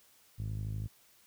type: tone with low-pass filter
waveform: 5% pulse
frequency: 52.4 Hz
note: G#1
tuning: 16 cents sharp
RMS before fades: -37 dBFS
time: 0.38-0.88 s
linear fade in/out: 20 ms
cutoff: 110 Hz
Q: 2.4
effects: white hiss -64 dBFS RMS until 1.26 s